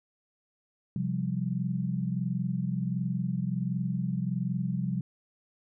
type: chord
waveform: sine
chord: C suspended fourth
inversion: none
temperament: equal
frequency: 130.81 / 174.61 / 196 Hz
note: C3 / F3 / G3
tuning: 0 / 0 / 0 cents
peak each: -32 / -31 / -33 dBFS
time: 0.96-5.01 s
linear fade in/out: 2 ms
effects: none

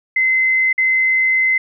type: tone with dropouts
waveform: sine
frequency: 2056 Hz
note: C7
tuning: 31 cents flat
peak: -12 dBFS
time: 0.16-1.58 s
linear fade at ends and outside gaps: 5 ms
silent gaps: 0.729-0.779 s
effects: none

